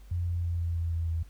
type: tone with pitch steps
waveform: sine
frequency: 87.31 / 86.46 / 85.61 / 84.78 / 83.95 / 83.13 / 82.31 Hz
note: F2 / F2 / F2 / E2 / E2 / E2 / E2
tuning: 0 / -17 / -34 / +49 / +32 / +15 / -2 cents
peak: -27 dBFS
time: 0.11-1.23 s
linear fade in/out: 5 ms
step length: 160 ms
effects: added 50 Hz sine -47 dBFS peak until 1.29 s + pink hiss -63 dBFS RMS until 1.29 s